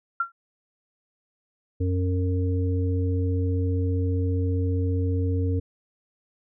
sine tone with exponential decay, 1371 Hz, F6, 32 cents flat, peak -18 dBFS, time 0.2-0.32 s, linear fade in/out 5 ms, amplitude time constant 25 ms
harmonic tone, 91.5 Hz, F#2, 19 cents flat, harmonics 1 / 3 / 5, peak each -22 / -30 / -32 dBFS, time 1.8-5.6 s, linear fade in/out 10 ms
effects none

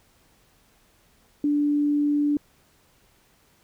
sine tone, 292.2 Hz, D4, 9 cents flat, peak -19 dBFS, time 1.44-2.37 s, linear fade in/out 2 ms, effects pink hiss -61 dBFS RMS until 3.63 s

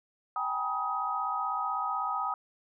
sine tone cluster, 776 / 832 / 964 / 1258 Hz, G5 / G#5 / B5 / D#6, -18 / +3 / -42 / +19 cents, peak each -36 / -38 / -36 / -31 dBFS, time 0.36-2.34 s, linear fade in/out 2 ms, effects none

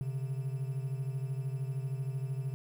triangle beating tone pair, 131 / 144 Hz, C3 / D3, +2 / -34 cents, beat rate 13 Hz, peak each -32 / -37 dBFS, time 0.01-2.54 s, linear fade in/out 0 ms, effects 10-bit

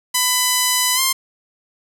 5% pulse tone with pitch glide, 1000 to 1054.6 Hz, B5 to C6, +21 to +13 cents, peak -3 dBFS, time 0.14-1.13 s, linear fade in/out 10 ms, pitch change +92 cents, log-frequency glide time 0.95-1 s, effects 7-bit

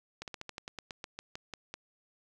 slowing click train, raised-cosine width 0.2 ms, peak -23 dBFS, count 14, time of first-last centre 0.22-1.74 s, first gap 58 ms, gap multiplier 1.11, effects none

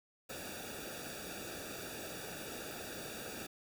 pink noise with comb filter, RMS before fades -45 dBFS, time 0.29-3.47 s, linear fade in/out 10 ms, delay 0.96 ms, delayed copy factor -1, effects none

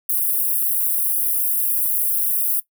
white high-pass noise, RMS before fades -20 dBFS, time 0.09-2.6 s, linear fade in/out 5 ms, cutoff 10000 Hz, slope 48 dB/octave, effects noise-tail reverb RT60 0.1 s tail -18 dB re dry

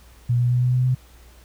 sine tone with pitch steps, 121 / 122.34 / 123.69 / 125.05 / 126.43 / 127.83 Hz, B2 / B2 / B2 / B2 / B2 / C3, -35 / -16 / +3 / +22 / +41 / -40 cents, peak -16 dBFS, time 0.29-0.95 s, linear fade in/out 10 ms, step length 110 ms, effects added 60 Hz sine -47 dBFS peak until 1.44 s + pink hiss -53 dBFS RMS until 1.44 s

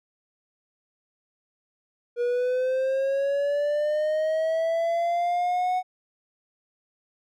triangle linear sweep, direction up, 477.8 to 740 Hz, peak -20 dBFS, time 2.16-5.83 s, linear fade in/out 50 ms, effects none

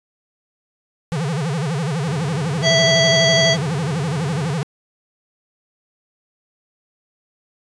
square tone with vibrato, 152.6 Hz, D#3, 33 cents flat, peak -20 dBFS, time 1.12-4.63 s, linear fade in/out 0 ms, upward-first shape sine, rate 12 Hz, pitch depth 240 cents each way
15% pulse tone with pitch glide, 99 to 95.63 Hz, G2 to G2, +18 to -42 cents, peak -26 dBFS, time 2.03-4.56 s, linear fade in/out 50 ms, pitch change -60 cents, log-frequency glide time 3.14-4.29 s
harmonic tone, 659.3 Hz, E5, in tune, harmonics 1 / 3 / 5 / 7 / 9 / 10, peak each -16 / -19 / -19 / -21 / -29 / -28 dBFS, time 2.62-3.57 s, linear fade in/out 50 ms
effects resampled to 22050 Hz

